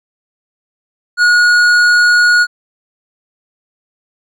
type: tone with hard clipping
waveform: sine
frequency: 1447 Hz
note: F#6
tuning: 39 cents flat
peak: -8 dBFS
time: 1.17-2.47 s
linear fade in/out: 50 ms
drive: 9 dB
effects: none